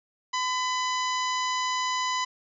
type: harmonic tone with a mistuned harmonic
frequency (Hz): 1000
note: B5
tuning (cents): +21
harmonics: 1 / 2 / 3 / 4 / 5 / 6 / 7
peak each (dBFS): -27 / -33 / -36 / -37 / -38 / -40 / -40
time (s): 0.33-2.25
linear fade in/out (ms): 10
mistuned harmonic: 1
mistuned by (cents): +24
effects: none